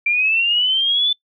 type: linear sweep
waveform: sine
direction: up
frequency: 2351 to 3520 Hz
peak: -14 dBFS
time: 0.06-1.13 s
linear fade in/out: 5 ms
effects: noise-tail reverb RT60 0.1 s tail -21 dB re dry